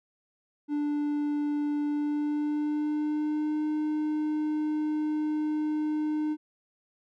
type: tone with pitch glide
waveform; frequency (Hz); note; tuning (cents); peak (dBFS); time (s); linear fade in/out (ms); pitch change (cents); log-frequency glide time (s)
triangle; 293.7 to 304.8; D4 to D#4; 0 to -36; -24; 0.68-6.37; 50; +64; 1.87-3.66
effects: none